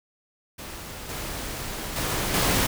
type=noise with level steps; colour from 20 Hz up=pink; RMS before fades=-38 / -33 / -27 / -22 dBFS; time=0.58-2.67 s; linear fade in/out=10 ms; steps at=1.09 / 1.96 / 2.34 s; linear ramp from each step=2 ms; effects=none